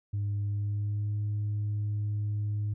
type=tone with pitch glide; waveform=sine; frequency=102 to 104.32 Hz; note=G#2 to G#2; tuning=-31 to +8 cents; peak=-26 dBFS; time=0.13-2.74 s; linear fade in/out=10 ms; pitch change=+39 cents; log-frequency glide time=0.45-1.16 s; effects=tanh soft clip ceiling -26 dBFS